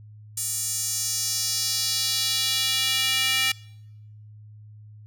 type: tone with high-pass filter sweep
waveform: square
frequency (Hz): 261.6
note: C4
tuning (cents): 0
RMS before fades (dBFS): -25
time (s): 0.37-3.52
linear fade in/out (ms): 5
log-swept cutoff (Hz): 8000 to 2500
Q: 2.1
effects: noise-tail reverb RT60 0.9 s tail -25 dB re dry + added 106 Hz sine -43 dBFS peak until 5.06 s